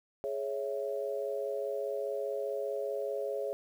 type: chord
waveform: sine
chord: C# minor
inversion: second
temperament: equal with one note detuned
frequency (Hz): 418.9 / 554.4 / 659.3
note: G#4 / C#5 / E5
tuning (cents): +15 / 0 / 0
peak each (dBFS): -36 / -35 / -40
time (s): 0.24-3.53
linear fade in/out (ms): 0
effects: 10-bit